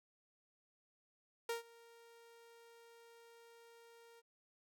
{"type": "tone with ADSR envelope", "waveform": "sawtooth", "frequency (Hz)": 464.9, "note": "A#4", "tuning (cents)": -5, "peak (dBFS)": -32, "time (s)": [1.49, 4.22], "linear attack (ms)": 4, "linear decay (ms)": 130, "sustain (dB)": -24, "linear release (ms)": 32, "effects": []}